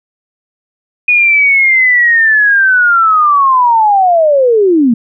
sine linear sweep, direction down, 2473 to 220 Hz, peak -5 dBFS, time 1.08-4.94 s, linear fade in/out 5 ms, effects none

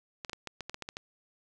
clicks, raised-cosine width 0.2 ms, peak -21 dBFS, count 10, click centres 0.248 / 0.296 / 0.332 / 0.473 / 0.607 / 0.696 / 0.744 / 0.823 / 0.889 / 0.969 s, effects none

